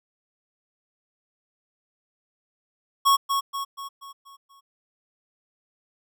square tone with echo, 1104 Hz, C#6, 7 cents flat, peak -16 dBFS, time 3.05-3.17 s, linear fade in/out 20 ms, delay 240 ms, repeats 6, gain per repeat -6 dB, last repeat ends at 4.61 s, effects none

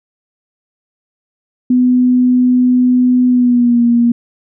sine tone with pitch glide, 250 to 236.9 Hz, B3 to A#3, +21 to +28 cents, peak -7 dBFS, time 1.7-4.12 s, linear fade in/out 5 ms, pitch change -93 cents, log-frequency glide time 3.28-3.82 s, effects none

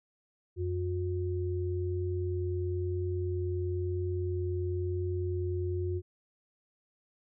sine tone pair together, 90.1 / 360.4 Hz, F#2 / F#4, -45 / -45 cents, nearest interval 2 octaves, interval 2400 cents, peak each -31 / -34 dBFS, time 0.56-6.02 s, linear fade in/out 50 ms, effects none

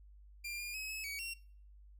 sawtooth tone with pitch steps, 2388 / 2415 / 2556 / 2582 / 2259 / 2737 Hz, D7 / D7 / D#7 / E7 / C#7 / F7, +28 / +48 / +46 / -37 / +32 / -36 cents, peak -37 dBFS, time 0.44-1.34 s, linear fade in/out 10 ms, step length 150 ms, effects noise-tail reverb RT60 0.5 s tail -22 dB re dry + added 50 Hz sine -55 dBFS peak until 1.99 s

